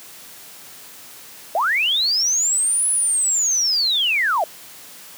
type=linear two-way sweep; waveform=sine; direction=up then down; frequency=591 to 10270 to 591 Hz; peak=-16 dBFS; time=1.55-4.44 s; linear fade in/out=2 ms; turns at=2.88 s; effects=white hiss -41 dBFS RMS until 5.17 s + high-pass 100 Hz 12 dB/octave